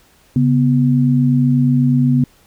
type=tone pair together; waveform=sine; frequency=138.66 / 246.9 Hz; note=C#3 / B3; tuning=+1 / 0 cents; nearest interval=minor seventh; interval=999 cents; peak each=-13 dBFS; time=0.36-2.24 s; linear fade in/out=2 ms; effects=pink hiss -52 dBFS RMS until 2.46 s